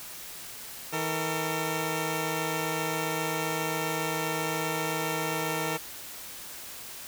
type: tone pair together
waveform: 10% pulse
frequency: 160.2 / 453.1 Hz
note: E3 / A#4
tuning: -49 / -49 cents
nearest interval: octave + tritone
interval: 1800 cents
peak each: -23 dBFS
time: 0.92-5.78 s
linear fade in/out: 20 ms
effects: white hiss -42 dBFS RMS until 7.07 s